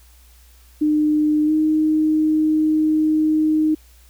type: tone with pitch glide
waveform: sine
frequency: 302.9 to 310.2 Hz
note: D#4 to D#4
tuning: -46 to -5 cents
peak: -14 dBFS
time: 0.81-3.75 s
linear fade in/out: 10 ms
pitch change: +41 cents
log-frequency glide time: 1.46-1.51 s
effects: added 60 Hz sine -47 dBFS peak until 4.09 s + white hiss -54 dBFS RMS until 4.09 s